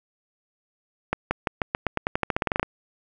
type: accelerating click train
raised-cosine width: 0.5 ms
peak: -7 dBFS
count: 18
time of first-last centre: 1.13-2.63 s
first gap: 180 ms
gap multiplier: 0.9
effects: none